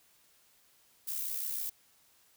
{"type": "noise with amplitude modulation", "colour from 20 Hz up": "violet", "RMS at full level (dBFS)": -34, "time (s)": [1.07, 1.7], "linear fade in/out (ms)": 10, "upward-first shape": "sine", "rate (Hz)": 66.5, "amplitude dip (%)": 50, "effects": ["white hiss -66 dBFS RMS until 2.36 s"]}